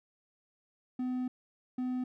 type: tone bursts at uneven times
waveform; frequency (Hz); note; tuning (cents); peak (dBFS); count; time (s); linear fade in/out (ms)
triangle; 252.6; B3; +39; -29; 2; 0.99-1.28 / 1.78-2.04; 5
effects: none